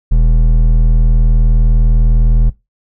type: tone with hard clipping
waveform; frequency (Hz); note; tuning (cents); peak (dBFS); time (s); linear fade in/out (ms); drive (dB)
triangle; 40.07; E1; -48; -8; 0.11-2.5; 10; 12
effects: noise-tail reverb RT60 0.2 s tail -18 dB re dry